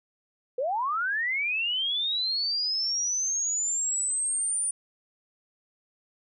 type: linear sweep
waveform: sine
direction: up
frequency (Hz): 474.7 to 9397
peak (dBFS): -25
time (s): 0.58-4.71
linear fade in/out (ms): 5
effects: none